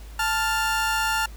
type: tone pair together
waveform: 30% pulse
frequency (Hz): 880 / 1396.9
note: A5 / F6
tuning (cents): 0 / 0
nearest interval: minor sixth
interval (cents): 800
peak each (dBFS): -22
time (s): 0.19-1.26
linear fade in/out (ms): 5
effects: added 53 Hz sine -37 dBFS peak until 1.36 s + pink hiss -50 dBFS RMS until 1.36 s